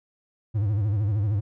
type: tone with vibrato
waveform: triangle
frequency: 103.83 Hz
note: G#2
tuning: in tune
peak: -19 dBFS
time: 0.54-1.41 s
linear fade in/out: 20 ms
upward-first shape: sine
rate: 13 Hz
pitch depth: 120 cents each way
effects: none